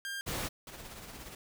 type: tone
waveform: sawtooth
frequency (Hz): 1600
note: G6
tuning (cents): +35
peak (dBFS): -33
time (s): 0.05-0.21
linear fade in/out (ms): 0
type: noise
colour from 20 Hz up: pink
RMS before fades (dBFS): -36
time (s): 0.26-0.49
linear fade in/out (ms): 20
type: noise with tremolo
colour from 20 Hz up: pink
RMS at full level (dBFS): -45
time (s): 0.67-1.35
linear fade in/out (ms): 2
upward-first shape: triangle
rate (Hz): 17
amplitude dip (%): 50
effects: none